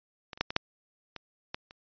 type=clicks; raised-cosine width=0.2 ms; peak=-22 / -29 / -8 / -16 / -6 / -22 / -16 / -30 dBFS; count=8; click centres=0.332 / 0.375 / 0.41 / 0.505 / 0.564 / 1.163 / 1.545 / 1.709 s; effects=resampled to 11025 Hz